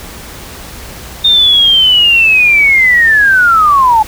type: linear sweep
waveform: sine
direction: down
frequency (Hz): 3668 to 845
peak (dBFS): -4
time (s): 1.24-4.03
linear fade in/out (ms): 10
effects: added 60 Hz sine -33 dBFS peak until 4.07 s + pink hiss -29 dBFS RMS until 4.07 s